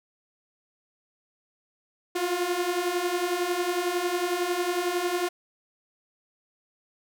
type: beating tone pair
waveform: sawtooth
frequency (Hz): 347.2 / 358.2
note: F4 / F4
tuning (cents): -10 / +44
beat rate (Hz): 11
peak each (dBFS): -26 / -23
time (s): 2.15-5.29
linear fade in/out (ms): 10
effects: none